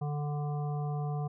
harmonic tone, 147 Hz, D3, 2 cents sharp, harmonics 1 / 3 / 5 / 7 / 8, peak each -31 / -43 / -41 / -50 / -51 dBFS, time 0.01-1.28 s, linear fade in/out 10 ms, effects none

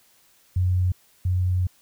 sine tone pair in turn, 91.1 / 91.1 Hz, F#2 / F#2, -26 / -26 cents, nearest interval unison, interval 0 cents, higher neither, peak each -18 / -19 dBFS, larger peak first, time 0.56-0.92 / 1.25-1.67 s, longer second, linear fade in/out 5 ms, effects white hiss -59 dBFS RMS until 1.81 s

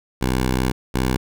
10% pulse tone pair in turn, 63.7 / 63.94 Hz, C2 / C2, -46 / -39 cents, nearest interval unison, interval 7 cents, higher second, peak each -10 dBFS, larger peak neither, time 0.21-0.72 / 0.94-1.17 s, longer first, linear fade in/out 10 ms, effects none

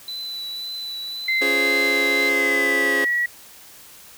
triangle tone with vibrato, 3980 Hz, B7, 13 cents sharp, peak -27 dBFS, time 0.08-2.29 s, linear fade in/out 2 ms, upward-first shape triangle, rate 1.9 Hz, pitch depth 23 cents each way
sine tone with pitch glide, 2077 to 1926.7 Hz, C7 to B6, -13 to -43 cents, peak -18 dBFS, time 1.28-3.26 s, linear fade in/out 5 ms, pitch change -130 cents, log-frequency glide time 2.28-3.01 s
sawtooth chord, Db major seventh, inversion none, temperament just, 277.2 / 346.5 / 415.8 / 519.7 Hz, Db4 / F4 / Ab4 / C5, 0 / -14 / +2 / -12 cents, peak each -24 / -26 / -22 / -25 dBFS, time 1.41-3.05 s, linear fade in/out 10 ms
effects white hiss -45 dBFS RMS until 4.17 s

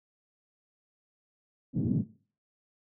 pink band-pass noise, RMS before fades -28 dBFS, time 1.73-2.04 s, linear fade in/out 50 ms, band 130 to 260 Hz, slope 24 dB/octave, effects noise-tail reverb RT60 0.4 s tail -17 dB re dry

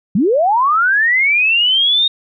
sine linear sweep, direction up, 164.81 to 3726 Hz, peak -10 dBFS, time 0.15-2.08 s, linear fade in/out 5 ms, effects none

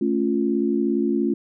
sine chord, A augmented, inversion none, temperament equal, 220 / 277.2 / 349.2 Hz, A3 / C#4 / E#4, 0 / 0 / 0 cents, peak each -23 dBFS, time 0.01-1.34 s, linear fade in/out 5 ms, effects none

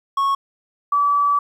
triangle / sine tone pair in turn, 1102 / 1150.3 Hz, C#6 / D6, -11 / -36 cents, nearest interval minor second, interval 75 cents, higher second, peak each -14 dBFS, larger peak neither, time 0.17-0.35 / 0.92-1.39 s, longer second, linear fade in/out 5 ms, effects 9-bit

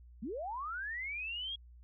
sine linear sweep, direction up, 185 to 3323 Hz, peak -37 dBFS, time 0.22-1.56 s, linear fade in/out 10 ms, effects added 60 Hz sine -53 dBFS peak until 1.83 s

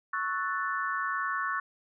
sine chord, F# minor seventh, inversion second, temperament equal, 1108.7 / 1318.5 / 1480 / 1760 Hz, C#6 / E6 / F#6 / A6, 0 / 0 / 0 / 0 cents, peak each -32 / -37 / -34 / -35 dBFS, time 0.13-1.6 s, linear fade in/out 5 ms, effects none

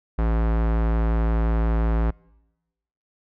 square tone with low-pass filter, 55.9 Hz, A1, 28 cents sharp, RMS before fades -21 dBFS, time 0.18-2.11 s, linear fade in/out 10 ms, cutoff 1400 Hz, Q 0.95, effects noise-tail reverb RT60 1.0 s tail -25 dB re dry

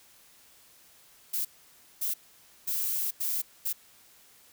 violet noise bursts at uneven times, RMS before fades -30 dBFS, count 5, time 1.33-1.45 / 2.01-2.14 / 2.67-3.11 / 3.2-3.42 / 3.65-3.73 s, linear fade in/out 10 ms, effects white hiss -58 dBFS RMS until 4.52 s

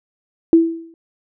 sine tone with exponential decay, 330 Hz, E4, 2 cents sharp, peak -4 dBFS, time 0.53-0.94 s, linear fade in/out 1 ms, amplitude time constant 88 ms, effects none

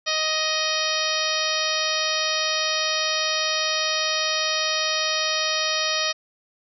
harmonic tone, 625 Hz, D#5, 8 cents sharp, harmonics 1 / 2 / 3 / 4 / 5 / 6 / 7 / 8 / 9, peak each -30 / -30 / -30 / -30 / -30 / -30 / -30 / -30 / -30 dBFS, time 0.06-6.13 s, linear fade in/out 20 ms, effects none

